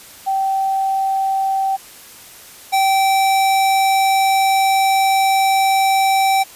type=tone pair in turn; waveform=sine / square; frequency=775 / 775 Hz; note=G5 / G5; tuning=-20 / -20 cents; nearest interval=unison; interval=0 cents; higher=neither; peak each=-15 / -13 dBFS; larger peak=second; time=0.26-1.77 / 2.72-6.44 s; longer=second; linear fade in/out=20 ms; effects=white hiss -40 dBFS RMS until 6.55 s + resampled to 32000 Hz